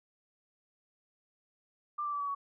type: tone with pitch steps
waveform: sine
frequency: 1188 / 1171.6 / 1155.5 / 1139.6 / 1123.9 Hz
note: D6 / D6 / D6 / C#6 / C#6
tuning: +20 / -5 / -28 / +48 / +24 cents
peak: -32 dBFS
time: 1.98-2.35 s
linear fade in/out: 10 ms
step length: 74 ms
effects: none